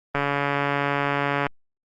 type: click train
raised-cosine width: 0.5 ms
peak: -8 dBFS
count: 188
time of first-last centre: 0.15-1.467 s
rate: 142 Hz
effects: Opus 24 kbps